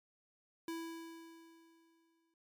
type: tone with exponential decay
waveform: square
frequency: 330 Hz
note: E4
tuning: 2 cents sharp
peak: -39 dBFS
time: 0.68-2.34 s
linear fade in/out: 2 ms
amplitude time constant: 360 ms
effects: noise-tail reverb RT60 0.1 s tail -26 dB re dry + MP3 96 kbps